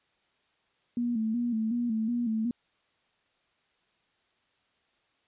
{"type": "tone with vibrato", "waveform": "sine", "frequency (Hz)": 230, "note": "A#3", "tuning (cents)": -23, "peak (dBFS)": -26, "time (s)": [0.97, 2.51], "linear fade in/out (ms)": 2, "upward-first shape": "square", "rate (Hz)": 2.7, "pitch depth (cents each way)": 73, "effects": ["white hiss -71 dBFS RMS until 5.27 s", "resampled to 8000 Hz"]}